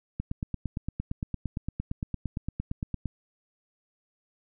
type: click train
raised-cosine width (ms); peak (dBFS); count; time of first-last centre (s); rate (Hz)
5; -18; 26; 0.2-3.057; 8.75
effects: none